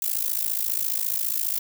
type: noise with amplitude modulation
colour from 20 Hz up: violet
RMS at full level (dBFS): -22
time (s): 0.02-1.59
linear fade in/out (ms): 2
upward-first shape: sine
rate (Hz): 54.7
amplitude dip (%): 90
effects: none